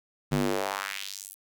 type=tone with high-pass filter sweep; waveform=square; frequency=49 Hz; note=G1; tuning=in tune; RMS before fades=-31 dBFS; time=0.31-1.35 s; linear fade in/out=20 ms; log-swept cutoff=150 to 12000 Hz; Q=1.9; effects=9-bit